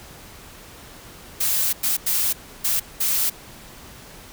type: noise bursts at uneven times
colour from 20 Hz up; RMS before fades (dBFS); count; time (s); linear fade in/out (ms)
blue; -21; 5; 1.4-1.73 / 1.83-1.97 / 2.06-2.33 / 2.64-2.8 / 3-3.3; 10
effects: pink hiss -43 dBFS RMS until 4.32 s